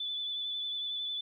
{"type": "tone with vibrato", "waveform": "sine", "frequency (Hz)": 3484, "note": "A7", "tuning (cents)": -18, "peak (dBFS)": -33, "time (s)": [0, 1.21], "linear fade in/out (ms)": 5, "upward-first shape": "triangle", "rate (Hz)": 11, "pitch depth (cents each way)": 25, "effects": ["12-bit"]}